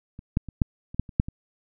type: clicks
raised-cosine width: 5 ms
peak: -27 / -9 / -24 / -7 / -26 / -9 / -28 / -6 / -21 dBFS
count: 9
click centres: 0.191 / 0.371 / 0.487 / 0.618 / 0.945 / 0.996 / 1.092 / 1.199 / 1.285 s
effects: none